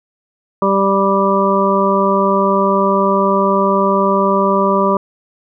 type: harmonic tone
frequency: 196 Hz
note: G3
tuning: in tune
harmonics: 1 / 2 / 3 / 5 / 6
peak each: -17 / -17 / -17 / -17 / -17 dBFS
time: 0.62-4.97 s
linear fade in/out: 2 ms
effects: none